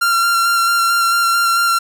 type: tone with vibrato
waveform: 45% pulse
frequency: 1376 Hz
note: F6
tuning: 26 cents flat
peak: -12 dBFS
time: 0.01-1.79 s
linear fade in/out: 10 ms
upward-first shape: square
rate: 4.5 Hz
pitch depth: 13 cents each way
effects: none